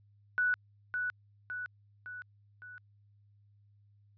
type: tone with echo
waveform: sine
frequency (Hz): 1480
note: F#6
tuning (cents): 0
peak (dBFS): -26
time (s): 0.38-0.54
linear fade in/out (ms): 0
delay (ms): 560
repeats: 4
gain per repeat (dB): -5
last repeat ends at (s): 2.78
effects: added 102 Hz sine -61 dBFS peak until 4.17 s + resampled to 11025 Hz